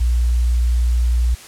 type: tone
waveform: sine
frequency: 59.9 Hz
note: A#1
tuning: 48 cents sharp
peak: -13 dBFS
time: 0-1.35 s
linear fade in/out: 10 ms
effects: white hiss -39 dBFS RMS until 1.47 s + low-pass 10000 Hz 12 dB/octave